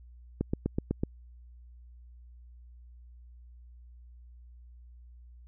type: click train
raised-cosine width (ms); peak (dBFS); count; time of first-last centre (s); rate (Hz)
3; -15; 6; 0.41-1.035; 8
effects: added 60 Hz sine -49 dBFS peak until 5.47 s